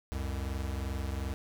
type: tone pair together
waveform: square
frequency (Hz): 66.9 / 89.54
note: C2 / F2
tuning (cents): +39 / +44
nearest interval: perfect fourth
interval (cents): 505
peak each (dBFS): -35 / -38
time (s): 0.12-1.34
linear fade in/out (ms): 0
effects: none